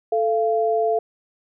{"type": "tone pair together", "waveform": "sine", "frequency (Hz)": [440, 687], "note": ["A4", "F5"], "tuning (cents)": [0, -29], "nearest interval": "minor sixth", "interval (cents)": 771, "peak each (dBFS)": -20, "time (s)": [0.12, 0.99], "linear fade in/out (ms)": 5, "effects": []}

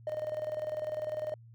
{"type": "tone with tremolo", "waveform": "triangle", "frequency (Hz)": 614, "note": "D#5", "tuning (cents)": -23, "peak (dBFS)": -27, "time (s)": [0.07, 1.34], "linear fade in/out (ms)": 2, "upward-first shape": "square", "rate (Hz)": 20, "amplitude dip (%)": 70, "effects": ["tanh soft clip ceiling -27 dBFS", "added 115 Hz sine -51 dBFS peak until 1.54 s"]}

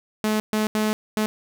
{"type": "tone bursts at uneven times", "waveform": "sawtooth", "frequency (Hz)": 214.8, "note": "A3", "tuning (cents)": -41, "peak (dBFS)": -16, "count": 4, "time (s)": [[0.24, 0.4], [0.53, 0.67], [0.75, 0.93], [1.17, 1.26]], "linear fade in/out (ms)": 0, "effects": []}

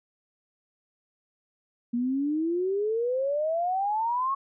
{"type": "exponential sweep", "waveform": "sine", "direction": "up", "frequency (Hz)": [234.1, 1108.7], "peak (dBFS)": -24, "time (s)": [1.93, 4.35], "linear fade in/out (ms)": 10, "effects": []}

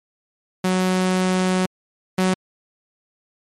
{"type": "tone pair in turn", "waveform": "sawtooth", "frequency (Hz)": [185, 186.04], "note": ["F#3", "F#3"], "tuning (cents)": [0, 10], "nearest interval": "unison", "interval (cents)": 10, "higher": "second", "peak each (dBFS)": [-13, -12], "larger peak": "second", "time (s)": [[0.64, 1.66], [2.18, 2.34]], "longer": "first", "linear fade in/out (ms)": 5, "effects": ["low-pass 11000 Hz 12 dB/octave", "MP3 64 kbps"]}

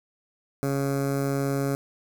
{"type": "tone with notch filter", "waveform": "15% pulse", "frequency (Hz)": 138.59, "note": "C#3", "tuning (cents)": 0, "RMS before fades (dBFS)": -26, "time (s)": [0.63, 1.75], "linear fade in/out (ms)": 0, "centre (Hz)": 3100, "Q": 0.6, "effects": ["8-bit"]}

